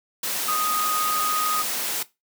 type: tone in noise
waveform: sine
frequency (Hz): 1244.5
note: D#6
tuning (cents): 0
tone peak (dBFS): -23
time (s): 0.48-1.62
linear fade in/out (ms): 5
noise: white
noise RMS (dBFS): -27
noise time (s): 0.23-2.03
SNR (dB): +1
effects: noise-tail reverb RT60 0.2 s tail -17 dB re dry + high-pass 200 Hz 12 dB/octave